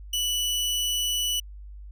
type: tone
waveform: sawtooth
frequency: 2960 Hz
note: F#7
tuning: in tune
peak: -21 dBFS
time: 0.13-1.4 s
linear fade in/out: 5 ms
effects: added 50 Hz sine -39 dBFS peak until 1.91 s